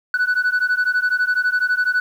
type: beating tone pair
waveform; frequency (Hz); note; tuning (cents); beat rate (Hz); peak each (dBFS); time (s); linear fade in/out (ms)
sine; 1480 / 1492; F#6 / F#6; 0 / +14; 12; -17 / -17; 0.14-2; 2
effects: tanh soft clip ceiling -13 dBFS + 8-bit